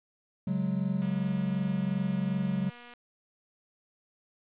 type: chord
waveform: triangle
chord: C# suspended fourth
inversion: none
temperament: equal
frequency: 138.59 / 185 / 207.7 Hz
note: C#3 / F#3 / G#3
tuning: 0 / 0 / 0 cents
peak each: -32 / -27 / -31 dBFS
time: 0.47-2.7 s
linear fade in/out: 5 ms
type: click train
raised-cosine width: 0.3 ms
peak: -34 dBFS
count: 463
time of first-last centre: 1.02-2.937 s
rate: 241 Hz
effects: resampled to 8000 Hz + 10-bit